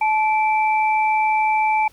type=tone pair together; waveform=sine; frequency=866.1 / 2333 Hz; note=A5 / D7; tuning=-28 / -12 cents; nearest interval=octave + perfect fourth; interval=1716 cents; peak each=-16 / -23 dBFS; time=0.01-1.88 s; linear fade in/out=5 ms; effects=pink hiss -53 dBFS RMS until 1.92 s